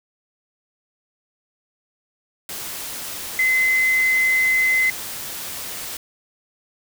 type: tone in noise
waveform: sine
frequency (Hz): 2048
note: C7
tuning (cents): -38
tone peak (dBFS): -15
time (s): 3.39-4.9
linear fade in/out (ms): 2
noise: white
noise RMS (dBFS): -31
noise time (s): 2.49-5.97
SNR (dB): +13
effects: none